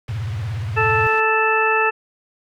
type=low-pass noise; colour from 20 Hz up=white; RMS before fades=-41 dBFS; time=0.08-1.2 s; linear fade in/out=2 ms; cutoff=2400 Hz; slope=12 dB/octave
type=tone with vibrato; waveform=sine; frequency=106.4 Hz; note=G#2; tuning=42 cents sharp; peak=-22 dBFS; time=0.09-1.07 s; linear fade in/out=0 ms; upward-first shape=sine; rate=17 Hz; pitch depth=270 cents each way
type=harmonic tone; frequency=439.6 Hz; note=A4; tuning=2 cents flat; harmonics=1 / 2 / 3 / 4 / 6; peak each=-21 / -21 / -21 / -21 / -21 dBFS; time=0.76-1.91 s; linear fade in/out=20 ms
effects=none